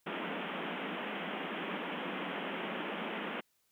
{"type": "band-pass noise", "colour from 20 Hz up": "pink", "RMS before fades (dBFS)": -39, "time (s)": [0.06, 3.41], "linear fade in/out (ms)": 10, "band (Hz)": [170, 3300], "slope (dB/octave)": 96, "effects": ["white hiss -75 dBFS RMS until 3.71 s"]}